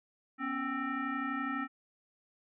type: tone with frequency modulation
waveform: sine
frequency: 799 Hz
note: G5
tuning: 33 cents sharp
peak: -32 dBFS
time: 0.38-1.68 s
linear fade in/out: 50 ms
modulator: 522 Hz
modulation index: 2.1
effects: none